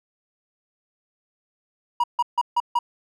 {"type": "tone bursts", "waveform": "triangle", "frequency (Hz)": 960, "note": "B5", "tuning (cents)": -49, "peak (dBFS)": -15, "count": 5, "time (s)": [2, 2.79], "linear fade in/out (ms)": 5, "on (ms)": 38, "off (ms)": 150, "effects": []}